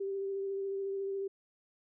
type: tone with vibrato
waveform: sine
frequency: 392 Hz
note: G4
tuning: in tune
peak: -33 dBFS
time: 0-1.28 s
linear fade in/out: 10 ms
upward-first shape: sine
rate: 14 Hz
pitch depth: 16 cents each way
effects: none